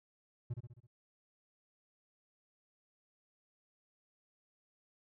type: tone with echo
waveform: triangle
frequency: 120 Hz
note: B2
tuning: 49 cents flat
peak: -33 dBFS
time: 0.5-0.54 s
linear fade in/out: 10 ms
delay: 66 ms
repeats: 5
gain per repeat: -5 dB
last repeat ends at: 0.87 s
effects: none